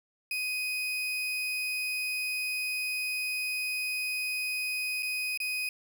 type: tone with dropouts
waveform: 35% pulse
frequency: 2500 Hz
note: D#7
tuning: 8 cents sharp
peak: -28 dBFS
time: 0.31-5.69 s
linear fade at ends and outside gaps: 2 ms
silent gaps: 5.025-5.029 / 5.375-5.401 s
effects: none